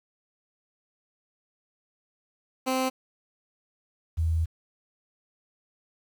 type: tone pair in turn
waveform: 15% pulse / sine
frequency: 260.1 / 81.41 Hz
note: C4 / E2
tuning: -10 / -21 cents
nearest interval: octave + minor sixth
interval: 2011 cents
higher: first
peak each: -18 / -22 dBFS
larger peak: first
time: 2.66-2.9 / 4.17-4.46 s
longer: second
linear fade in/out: 20 ms
effects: 9-bit